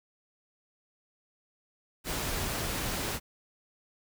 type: noise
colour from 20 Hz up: pink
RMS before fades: -33 dBFS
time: 2.04-3.2 s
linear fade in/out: 50 ms
effects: none